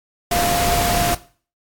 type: tone in noise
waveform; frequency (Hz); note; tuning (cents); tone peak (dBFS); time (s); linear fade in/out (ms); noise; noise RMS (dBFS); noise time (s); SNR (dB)
sine; 698.5; F5; 0; -19; 0.31-1.15; 5; pink; -20; 0.31-1.15; -2
effects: noise-tail reverb RT60 0.4 s tail -17 dB re dry + AAC 64 kbps